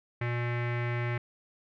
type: tone with low-pass filter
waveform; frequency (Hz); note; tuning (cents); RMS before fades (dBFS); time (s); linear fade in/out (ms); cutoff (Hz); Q
square; 120; B2; -49; -31; 0.21-1.18; 5; 2100; 4
effects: none